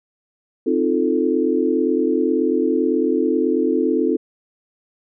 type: chord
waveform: sine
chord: F dominant seventh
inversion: second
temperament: equal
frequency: 261.6 / 311.1 / 349.2 / 440 Hz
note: C4 / Eb4 / F4 / A4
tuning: 0 / 0 / 0 / 0 cents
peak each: -21 dBFS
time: 0.66-4.17 s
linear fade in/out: 10 ms
effects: none